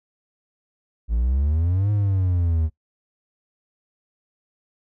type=exponential two-way sweep; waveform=triangle; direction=up then down; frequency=53.6 to 105.2 to 77.7 Hz; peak=-16 dBFS; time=1.08-2.7 s; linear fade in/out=50 ms; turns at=1.91 s; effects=noise-tail reverb RT60 0.1 s tail -20 dB re dry